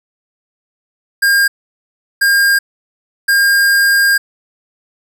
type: tone bursts at uneven times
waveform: square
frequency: 1611 Hz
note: G6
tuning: 47 cents sharp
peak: -9 dBFS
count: 3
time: 1.22-1.48 / 2.21-2.59 / 3.28-4.18 s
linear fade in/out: 10 ms
effects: none